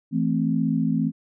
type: chord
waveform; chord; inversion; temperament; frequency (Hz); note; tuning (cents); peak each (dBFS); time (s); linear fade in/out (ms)
sine; A minor; second; equal; 164.81 / 220 / 261.6; E3 / A3 / C4; 0 / 0 / 0; -24; 0.11-1.12; 50
effects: none